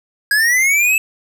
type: linear sweep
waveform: square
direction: up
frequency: 1633 to 2637 Hz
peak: -12 dBFS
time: 0.31-0.98 s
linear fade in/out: 2 ms
effects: none